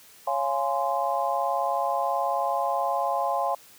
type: chord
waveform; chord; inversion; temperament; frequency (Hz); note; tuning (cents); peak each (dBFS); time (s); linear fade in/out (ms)
sine; Db major seventh; none; just; 554.4 / 693 / 831.5 / 1039.4; Db5 / F5 / Ab5 / C6; 0 / -14 / +2 / -12; -30 / -28 / -28 / -29; 0.27-3.55; 5
effects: white hiss -52 dBFS RMS until 3.78 s + high-pass 80 Hz 12 dB/octave